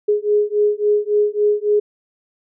sine beating tone pair, 415.3 / 418.9 Hz, G#4 / G#4, 0 / +15 cents, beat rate 3.6 Hz, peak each -17 dBFS, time 0.08-1.8 s, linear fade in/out 10 ms, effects none

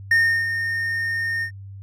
triangle tone with ADSR envelope, 1832 Hz, A#6, 31 cents flat, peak -11 dBFS, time 0.11-1.51 s, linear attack 5 ms, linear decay 340 ms, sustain -9 dB, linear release 85 ms, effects added 98 Hz sine -35 dBFS peak until 1.82 s

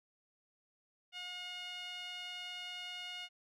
sawtooth tone with band-pass filter, 719 Hz, F#5, 50 cents flat, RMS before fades -45 dBFS, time 1.12-3.29 s, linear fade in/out 50 ms, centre 2900 Hz, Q 3.3, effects none

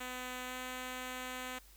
5% pulse tone with pitch glide, 252.1 to 254.1 Hz, B3 to B3, +36 to +49 cents, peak -29 dBFS, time 0-1.59 s, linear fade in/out 10 ms, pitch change +13 cents, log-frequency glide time 0.46-0.54 s, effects added 50 Hz sine -59 dBFS peak until 1.76 s + white hiss -62 dBFS RMS until 1.76 s

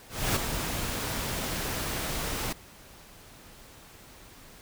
pink noise with ADSR envelope, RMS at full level -25 dBFS, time 0.09-2.53 s, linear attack 270 ms, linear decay 11 ms, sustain -7 dB, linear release 7 ms, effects pink hiss -51 dBFS RMS until 4.61 s

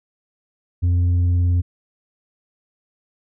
triangle tone with tanh clipping, 88.1 Hz, F2, 16 cents sharp, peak -15 dBFS, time 0.82-1.62 s, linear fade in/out 20 ms, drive 8 dB, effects none

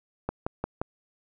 click train, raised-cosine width 1 ms, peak -14 dBFS, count 4, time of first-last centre 0.29-0.815 s, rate 5.71 Hz, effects none

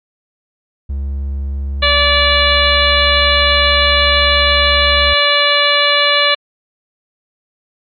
triangle tone with pitch glide, 69 to 69.44 Hz, C#2 to C#2, -7 to +4 cents, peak -15 dBFS, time 0.89-5.14 s, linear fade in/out 10 ms, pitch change +11 cents, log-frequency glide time 1.57-3.7 s
harmonic tone, 579 Hz, D5, 25 cents flat, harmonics 1 / 2 / 3 / 4 / 5 / 6 / 7, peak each -17 / -17 / -17 / -17 / -17 / -17 / -17 dBFS, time 1.82-6.35 s, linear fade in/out 10 ms
effects MP3 48 kbps

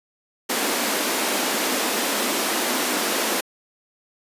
pink high-pass noise, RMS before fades -23 dBFS, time 0.49-3.41 s, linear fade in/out 10 ms, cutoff 220 Hz, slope 48 dB/octave, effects resampled to 32000 Hz

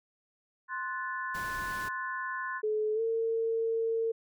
sine chord, F# diminished, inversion second, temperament equal with one note detuned, 1046.5 / 1480 / 1743.8 Hz, C6 / F#6 / A6, 0 / 0 / -16 cents, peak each -36 / -38 / -38 dBFS, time 0.68-2.62 s, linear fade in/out 50 ms
pink noise, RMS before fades -44 dBFS, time 1.34-1.89 s, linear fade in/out 10 ms
sine tone with pitch glide, 428.9 to 453.4 Hz, A4 to A#4, -44 to -48 cents, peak -27 dBFS, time 2.63-4.12 s, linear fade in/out 10 ms, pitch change +96 cents, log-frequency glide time 2.94-3.01 s
effects none

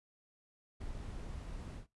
brown noise with ADSR envelope, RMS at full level -41 dBFS, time 0.8-1.87 s, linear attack 17 ms, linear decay 4 ms, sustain -3 dB, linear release 110 ms, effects noise-tail reverb RT60 0.2 s tail -20 dB re dry + resampled to 24000 Hz

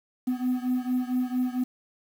triangle beating tone pair, 250 / 254.4 Hz, B3 / C4, +21 / -48 cents, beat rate 4.4 Hz, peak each -24 / -26 dBFS, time 0.27-1.64 s, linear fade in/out 10 ms, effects tanh soft clip ceiling -16 dBFS + 8-bit

